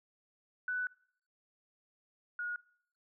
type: tone pair in turn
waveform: sine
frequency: 1491 / 1444.4 Hz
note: F#6 / F#6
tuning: +13 / -42 cents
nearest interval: minor second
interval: 55 cents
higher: first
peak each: -32 / -35 dBFS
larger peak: first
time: 0.68-0.87 / 2.39-2.56 s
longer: first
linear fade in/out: 2 ms
effects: noise-tail reverb RT60 0.6 s tail -22 dB re dry